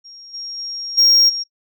sine tone with level steps, 5580 Hz, F8, 2 cents flat, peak -37 / -27 / -25 / -6 / -21 dBFS, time 0.04-1.44 s, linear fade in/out 20 ms, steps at 0.33 / 0.57 / 0.97 / 1.28 s, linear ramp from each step 20 ms, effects noise-tail reverb RT60 0.1 s tail -23 dB re dry + tanh soft clip ceiling -8 dBFS

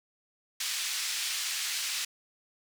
white band-pass noise, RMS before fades -33 dBFS, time 0.6-2.05 s, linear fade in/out 5 ms, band 2100 to 6400 Hz, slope 12 dB/octave, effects none

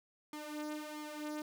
sawtooth tone with flanger, 301.7 Hz, D4, 47 cents sharp, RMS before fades -43 dBFS, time 0.33-1.42 s, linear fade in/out 2 ms, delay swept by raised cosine 0.91 to 3.51 ms, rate 1.5 Hz, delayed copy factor +0.7, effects none

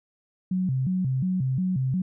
sine tone with vibrato, 155.56 Hz, D#3, in tune, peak -22 dBFS, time 0.51-2.02 s, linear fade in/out 5 ms, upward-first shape square, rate 2.8 Hz, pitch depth 300 cents each way, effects none

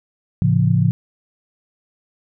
sine chord, A augmented, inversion none, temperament just, 110 / 137.5 / 171.88 Hz, A2 / C#3 / E#3, 0 / -14 / -27 cents, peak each -17 dBFS, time 0.42-0.91 s, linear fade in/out 0 ms, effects none

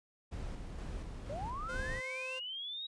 brown noise with tremolo, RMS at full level -41 dBFS, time 0.31-2.01 s, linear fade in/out 20 ms, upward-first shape square, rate 2.1 Hz, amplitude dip 30%
sine linear sweep, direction up, 527 to 3841 Hz, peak -39 dBFS, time 1.29-2.87 s, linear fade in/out 10 ms
sawtooth tone, 518 Hz, C5, 17 cents flat, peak -39 dBFS, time 1.68-2.4 s, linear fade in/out 20 ms
effects resampled to 22050 Hz

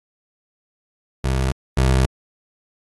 25% pulse tone pair in turn, 65.41 / 65.08 Hz, C2 / C2, 0 / -9 cents, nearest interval unison, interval 9 cents, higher first, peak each -14 / -10 dBFS, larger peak second, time 1.24-1.52 / 1.77-2.06 s, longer second, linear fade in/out 5 ms, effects AAC 32 kbps

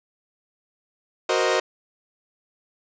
sawtooth chord, C half-diminished seventh, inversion second, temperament equal, 370 / 466.2 / 523.3 / 622.3 Hz, Gb4 / Bb4 / C5 / Eb5, 0 / 0 / 0 / 0 cents, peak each -21 dBFS, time 1.29-1.6 s, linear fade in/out 5 ms, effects resampled to 16000 Hz + 8-bit

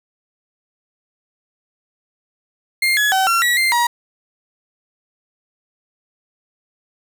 35% pulse tone with pitch steps, 2115 / 1691 / 763 / 1364 / 1932 / 2092 / 954 Hz, C7 / G#6 / G5 / F6 / B6 / C7 / A#5, +18 / +31 / -47 / -41 / -39 / -1 / +40 cents, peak -12 dBFS, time 2.82-3.87 s, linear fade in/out 5 ms, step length 150 ms, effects none

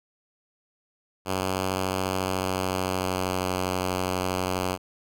5% pulse tone with pitch glide, 94.1 to 92.27 Hz, F#2 to F#2, +30 to -4 cents, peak -14 dBFS, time 1.25-4.78 s, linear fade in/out 50 ms, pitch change -34 cents, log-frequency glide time 2.13-3.54 s, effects none

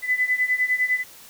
sine beating tone pair, 2000 / 2009.9 Hz, B6 / B6, +21 / +30 cents, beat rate 9.9 Hz, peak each -21 / -24 dBFS, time 0.02-1.04 s, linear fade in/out 50 ms, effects white hiss -46 dBFS RMS until 1.29 s

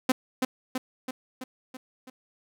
sawtooth tone with echo, 257 Hz, C4, 31 cents flat, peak -15 dBFS, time 0.09-0.12 s, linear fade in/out 5 ms, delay 330 ms, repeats 6, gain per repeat -4 dB, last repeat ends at 2.1 s, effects none

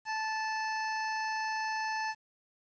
25% pulse tone, 875 Hz, A5, 10 cents flat, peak -28 dBFS, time 0.05-2.15 s, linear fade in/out 50 ms, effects resampled to 16000 Hz + 10-bit

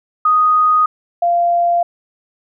sine tone pair in turn, 1244.5 / 692.4 Hz, D#6 / F5, 0 / -15 cents, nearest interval minor seventh, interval 1015 cents, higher first, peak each -9 / -11 dBFS, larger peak first, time 0.25-0.86 / 1.22-1.83 s, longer neither, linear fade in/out 5 ms, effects none

